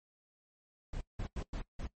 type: noise bursts at uneven times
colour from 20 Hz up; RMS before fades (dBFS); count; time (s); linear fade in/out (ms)
brown; -38; 5; 0.93-1.01 / 1.19-1.27 / 1.36-1.43 / 1.53-1.62 / 1.79-1.87; 5
effects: noise-tail reverb RT60 0.1 s tail -19 dB re dry + MP3 32 kbps